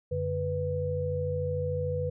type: tone cluster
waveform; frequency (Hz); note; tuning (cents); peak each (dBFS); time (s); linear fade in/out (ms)
sine; 91.9 / 145.4 / 494.6; F#2 / D3 / B4; -11 / -17 / +3; -33 / -34 / -30; 0.11-2.1; 10
effects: none